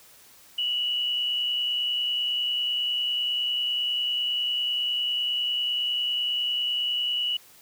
sine tone pair together, 2808 / 2938 Hz, F7 / F#7, +9 / -13 cents, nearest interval minor second, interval 78 cents, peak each -36 / -24 dBFS, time 0.58-7.37 s, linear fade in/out 5 ms, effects white hiss -53 dBFS RMS until 7.61 s

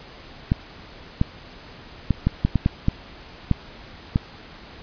clicks, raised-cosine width 5 ms, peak -5 dBFS, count 10, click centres 0.519 / 1.214 / 2.107 / 2.27 / 2.45 / 2.557 / 2.661 / 2.884 / 3.513 / 4.159 s, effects pink hiss -43 dBFS RMS until 4.82 s + resampled to 11025 Hz

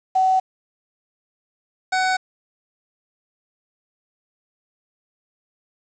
sine / 25% pulse tone pair in turn, 754 / 748.4 Hz, F#5 / F#5, +32 / +20 cents, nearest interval unison, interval 12 cents, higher first, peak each -14 dBFS, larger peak neither, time 0.15-0.4 / 1.92-2.17 s, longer neither, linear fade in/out 10 ms, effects resampled to 16000 Hz + 7-bit

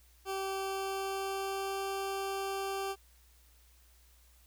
20% pulse tone with pitch glide, 386.9 to 390 Hz, G4 to G4, -23 to -9 cents, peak -29 dBFS, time 0.25-2.96 s, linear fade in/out 50 ms, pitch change +14 cents, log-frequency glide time 0.54-1.79 s, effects added 60 Hz sine -61 dBFS peak until 4.46 s + white hiss -66 dBFS RMS until 4.46 s

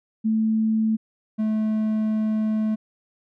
sine / triangle tone pair in turn, 220 / 216.8 Hz, A3 / A3, 0 / -25 cents, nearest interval unison, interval 25 cents, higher first, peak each -18 dBFS, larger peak neither, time 0.24-0.97 / 1.38-2.76 s, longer second, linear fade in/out 20 ms, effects none

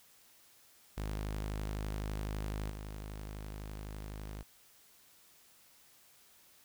sawtooth tone with level steps, 51.91 Hz, G#1, in tune, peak -32 / -38 dBFS, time 0.97-4.43 s, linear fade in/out 10 ms, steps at 2.69 s, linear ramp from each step 20 ms, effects white hiss -63 dBFS RMS until 6.64 s

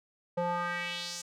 square tone with band-pass filter sweep, 174.61 Hz, F3, in tune, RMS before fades -34 dBFS, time 0.37-1.22 s, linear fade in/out 10 ms, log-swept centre 600 to 7000 Hz, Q 2.5, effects none

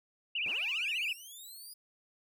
sine tone with vibrato, 2637 Hz, E7, in tune, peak -31 dBFS, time 0.35-1.13 s, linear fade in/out 5 ms, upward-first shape triangle, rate 15 Hz, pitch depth 230 cents each way
10% pulse linear sweep, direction up, 56.8 to 4960 Hz, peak -40 dBFS, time 0.45-1.74 s, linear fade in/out 10 ms
effects none

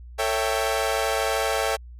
sawtooth chord, A dominant seventh, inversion none, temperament equal with one note detuned, 446.7 / 554.4 / 659.3 / 784 Hz, A4 / C#5 / E5 / G5, +26 / 0 / 0 / 0 cents, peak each -24 dBFS, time 0.18-1.77 s, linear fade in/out 20 ms, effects added 60 Hz sine -39 dBFS peak until 1.99 s + resampled to 32000 Hz

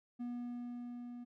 triangle tone with level ramp, 242.2 Hz, B3, 34 cents flat, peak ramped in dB -36 to -43 dBFS, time 0.19-1.25 s, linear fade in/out 20 ms, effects none

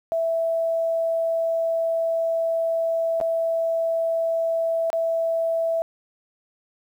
sine tone with dropouts, 659.3 Hz, E5, in tune, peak -20 dBFS, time 0.12-5.82 s, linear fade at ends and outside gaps 0 ms, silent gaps 3.202-3.212 / 4.902-4.93 s, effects 9-bit

